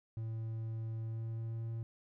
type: tone with pitch glide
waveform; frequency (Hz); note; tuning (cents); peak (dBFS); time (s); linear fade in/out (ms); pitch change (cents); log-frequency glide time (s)
triangle; 112.5 to 114.14; A2 to A#2; +39 to -36; -35; 0.17-1.83; 0; +25; 1.01-1.72
effects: none